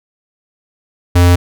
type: tone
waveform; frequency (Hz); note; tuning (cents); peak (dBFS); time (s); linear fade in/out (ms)
square; 88.1; F2; +16; -6; 1.15-1.36; 10
effects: none

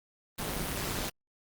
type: noise with amplitude modulation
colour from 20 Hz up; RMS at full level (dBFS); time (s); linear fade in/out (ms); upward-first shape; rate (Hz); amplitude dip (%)
pink; -30; 0.38-1.1; 10; sine; 201; 95
effects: Opus 32 kbps

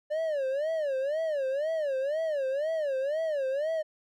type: tone with vibrato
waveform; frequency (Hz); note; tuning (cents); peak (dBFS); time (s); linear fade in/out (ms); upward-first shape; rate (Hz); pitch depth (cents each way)
triangle; 584; D5; -10; -25; 0.1-3.83; 20; sine; 2; 190
effects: none

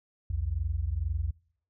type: tone pair together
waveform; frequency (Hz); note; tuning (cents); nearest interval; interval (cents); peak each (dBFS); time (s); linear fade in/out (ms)
sine; 62.14 / 84.3; B1 / E2; +11 / +39; perfect fourth; 528; -31 / -30; 0.3-1.31; 5
effects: noise-tail reverb RT60 0.6 s tail -24 dB re dry

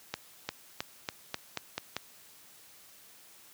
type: accelerating click train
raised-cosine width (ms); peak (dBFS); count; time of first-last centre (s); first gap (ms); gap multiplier
0.2; -15; 8; 0.14-1.966; 350; 0.9
effects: white hiss -56 dBFS RMS until 3.53 s + high-pass 80 Hz 12 dB/octave

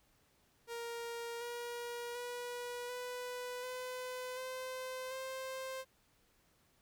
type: tone with pitch steps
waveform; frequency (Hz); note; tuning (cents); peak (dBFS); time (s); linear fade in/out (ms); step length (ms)
sawtooth; 468.1 / 477.1 / 486.3 / 495.6 / 505.2 / 514.9 / 524.8; A#4 / A#4 / B4 / B4 / B4 / C5 / C5; +7 / +40 / -27 / +6 / +39 / -28 / +5; -37; 0.67-5.85; 50; 740
effects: pink hiss -72 dBFS RMS until 6.81 s

